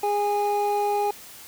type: tone pair together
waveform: triangle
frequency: 411 / 822 Hz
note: G#4 / G#5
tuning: -18 / -18 cents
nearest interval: octave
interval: 1200 cents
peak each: -23 / -21 dBFS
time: 0.03-1.11 s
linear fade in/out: 5 ms
effects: white hiss -44 dBFS RMS until 1.47 s